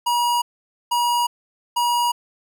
square tone bursts, 959 Hz, A#5, 49 cents sharp, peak -18 dBFS, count 3, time 0.06-2.12 s, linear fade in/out 10 ms, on 360 ms, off 490 ms, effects none

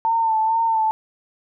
sine tone with vibrato, 895 Hz, A5, 29 cents sharp, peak -16 dBFS, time 0.05-0.91 s, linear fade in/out 0 ms, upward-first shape sine, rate 2.2 Hz, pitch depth 39 cents each way, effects none

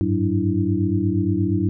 sine tone cluster, 96.4 / 104.9 / 186.5 / 295.2 / 330.2 Hz, G2 / G#2 / F#3 / D4 / E4, -28 / +18 / +14 / +9 / +3 cents, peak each -24 dBFS, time 0.01-1.69 s, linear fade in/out 0 ms, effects none

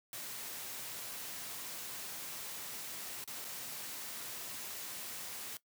white noise with dropouts, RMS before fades -44 dBFS, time 0.13-5.57 s, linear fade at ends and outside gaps 1 ms, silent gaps 3.241-3.276 / 3.445-3.449 s, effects noise-tail reverb RT60 0.1 s tail -18 dB re dry + high-pass 100 Hz 12 dB/octave

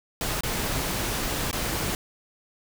pink noise with dropouts, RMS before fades -28 dBFS, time 0.21-1.95 s, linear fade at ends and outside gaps 1 ms, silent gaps 0.408-0.434 / 1.512-1.529 s, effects none

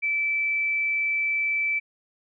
sine tone, 2319 Hz, D7, 22 cents flat, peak -22 dBFS, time 0.02-1.8 s, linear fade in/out 20 ms, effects none

